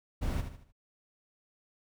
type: noise with echo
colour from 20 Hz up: brown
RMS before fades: -31 dBFS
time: 0.21-0.42 s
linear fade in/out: 20 ms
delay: 76 ms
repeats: 4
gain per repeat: -8 dB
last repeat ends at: 0.724 s
effects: none